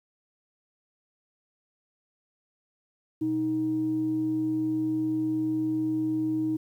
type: tone pair together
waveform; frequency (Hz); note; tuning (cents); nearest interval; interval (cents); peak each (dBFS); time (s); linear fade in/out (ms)
sine; 124.7 / 314; B2 / D#4; +17 / +16; octave + major third; 1599; -36 / -24; 3.21-6.57; 10
effects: tanh soft clip ceiling -18 dBFS + 10-bit